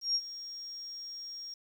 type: tone with ADSR envelope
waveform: sine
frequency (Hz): 5580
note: F8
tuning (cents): -2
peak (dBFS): -25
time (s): 0.01-1.54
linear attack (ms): 140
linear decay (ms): 54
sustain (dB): -15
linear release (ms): 3
effects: 10-bit